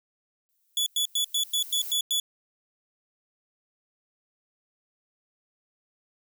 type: noise with exponential growth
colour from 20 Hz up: violet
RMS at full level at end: -35 dBFS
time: 0.49-1.92 s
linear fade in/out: 0 ms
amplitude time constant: 310 ms
type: tone bursts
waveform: sawtooth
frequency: 3425 Hz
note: A7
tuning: 47 cents flat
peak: -20 dBFS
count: 8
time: 0.77-2.2 s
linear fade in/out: 2 ms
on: 93 ms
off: 98 ms
effects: none